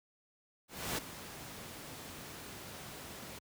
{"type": "noise with ADSR envelope", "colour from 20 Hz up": "pink", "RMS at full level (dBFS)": -34, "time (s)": [0.68, 3.39], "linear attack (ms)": 300, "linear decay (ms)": 10, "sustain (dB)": -13, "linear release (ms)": 8, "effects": ["high-pass 80 Hz 12 dB/octave"]}